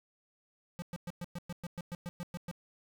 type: tone bursts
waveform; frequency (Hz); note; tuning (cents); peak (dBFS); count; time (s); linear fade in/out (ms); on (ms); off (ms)
square; 174.61; F3; 0; -38; 13; 0.79-2.513; 0; 31; 110
effects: none